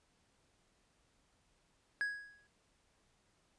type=tone with exponential decay; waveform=triangle; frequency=1661.2 Hz; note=G#6; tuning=in tune; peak=-29 dBFS; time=2.01-2.47 s; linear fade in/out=0 ms; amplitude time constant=100 ms; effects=pink hiss -74 dBFS RMS until 3.58 s + resampled to 22050 Hz